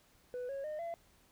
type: tone with pitch steps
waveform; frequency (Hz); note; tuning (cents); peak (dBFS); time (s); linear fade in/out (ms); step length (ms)
sine; 495.7 / 550 / 610.3 / 677.1; B4 / C#5 / D#5 / E5; +6 / -14 / -34 / +46; -35; 0.34-0.94; 0; 150
effects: tanh soft clip ceiling -37 dBFS + pink hiss -67 dBFS RMS until 1.31 s